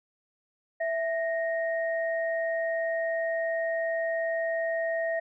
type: tone pair together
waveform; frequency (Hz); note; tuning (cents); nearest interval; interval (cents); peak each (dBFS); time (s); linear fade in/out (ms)
sine; 659.3 / 1862.7; E5 / A#6; 0 / -2; octave + tritone; 1798; -27 / -33; 0.8-5.2; 10
effects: none